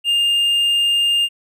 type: tone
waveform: triangle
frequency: 2811 Hz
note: F7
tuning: 11 cents sharp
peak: -12 dBFS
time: 0.04-1.29 s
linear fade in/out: 50 ms
effects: none